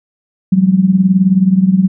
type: tone with tremolo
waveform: sine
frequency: 188.4 Hz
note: F#3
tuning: 32 cents sharp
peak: -3 dBFS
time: 0.52-1.88 s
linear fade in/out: 5 ms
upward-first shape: triangle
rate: 19 Hz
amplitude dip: 85%
effects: none